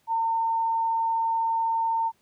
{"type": "tone", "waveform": "sine", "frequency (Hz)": 908, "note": "A#5", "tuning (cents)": -46, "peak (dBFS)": -22, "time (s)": [0.07, 2.12], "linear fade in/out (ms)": 50, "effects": ["pink hiss -67 dBFS RMS until 2.21 s", "high-pass 80 Hz 12 dB/octave"]}